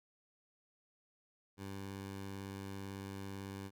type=tone; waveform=15% pulse; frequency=98 Hz; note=G2; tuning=in tune; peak=-37 dBFS; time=1.57-3.71 s; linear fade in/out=50 ms; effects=none